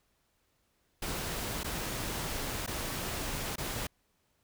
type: noise with dropouts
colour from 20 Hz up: pink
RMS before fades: -36 dBFS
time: 1.02-3.87 s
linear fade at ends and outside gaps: 5 ms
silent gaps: 1.634-1.643 / 2.664-2.675 / 3.558-3.58 s
effects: pink hiss -74 dBFS RMS until 4.43 s